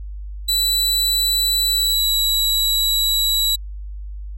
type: tone with pitch glide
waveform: sawtooth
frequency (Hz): 3963 to 3913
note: B7 to B7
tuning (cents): +5 to -17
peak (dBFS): -13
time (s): 0.48-3.56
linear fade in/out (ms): 10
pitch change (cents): -22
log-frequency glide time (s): 1.67-2.15
effects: added 50 Hz sine -28 dBFS peak until 4.37 s